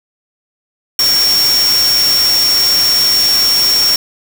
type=tone in noise; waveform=sine; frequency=5510 Hz; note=F8; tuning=24 cents flat; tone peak=-9 dBFS; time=0.99-3.96 s; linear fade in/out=2 ms; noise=white; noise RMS=-18 dBFS; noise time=0.99-3.96 s; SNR=+6 dB; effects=none